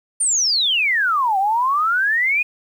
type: exponential two-way sweep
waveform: sine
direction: down then up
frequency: 9350 to 754 to 2513 Hz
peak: -15 dBFS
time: 0.2-2.43 s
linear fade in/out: 10 ms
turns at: 1.38 s
effects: 8-bit